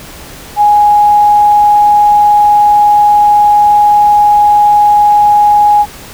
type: tone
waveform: sine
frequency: 830.6 Hz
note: G#5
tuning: in tune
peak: -3 dBFS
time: 0.56-5.86 s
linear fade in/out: 50 ms
effects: pink hiss -30 dBFS RMS until 6.13 s